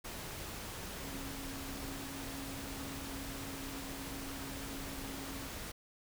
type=tone in noise; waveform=sine; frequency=273 Hz; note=C#4; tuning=26 cents flat; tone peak=-46 dBFS; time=1.02-5.48 s; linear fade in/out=10 ms; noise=pink; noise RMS=-44 dBFS; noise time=0.04-5.72 s; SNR=-5 dB; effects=none